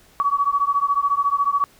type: beating tone pair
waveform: sine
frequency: 1127 / 1141 Hz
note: C#6 / C#6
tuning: +28 / +50 cents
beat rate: 14 Hz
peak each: -20 dBFS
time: 0.2-1.64 s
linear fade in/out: 0 ms
effects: pink hiss -53 dBFS RMS until 1.79 s